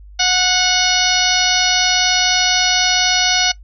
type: harmonic tone with a mistuned harmonic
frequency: 731 Hz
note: F#5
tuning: 21 cents flat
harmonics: 1 / 2 / 3 / 4 / 5 / 6 / 7 / 8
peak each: -21 / -21 / -21 / -21 / -21 / -21 / -21 / -21 dBFS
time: 0.19-3.52 s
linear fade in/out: 10 ms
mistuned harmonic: 2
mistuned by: +21 cents
effects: noise-tail reverb RT60 0.1 s tail -18 dB re dry + added 50 Hz sine -36 dBFS peak until 3.63 s